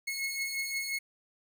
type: beating tone pair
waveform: sawtooth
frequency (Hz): 2174 / 2179.7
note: C#7 / C#7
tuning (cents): -34 / -30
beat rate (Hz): 5.7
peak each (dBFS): -35 / -30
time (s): 0.07-0.99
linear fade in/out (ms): 10
effects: none